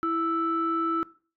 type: tone pair together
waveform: sine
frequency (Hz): 329.6 / 1318.4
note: E4 / E6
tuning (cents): 0 / 0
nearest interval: 2 octaves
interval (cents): 2400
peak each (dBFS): -27 / -25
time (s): 0.03-1.03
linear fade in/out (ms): 0
effects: noise-tail reverb RT60 0.4 s tail -20 dB re dry + tanh soft clip ceiling -17 dBFS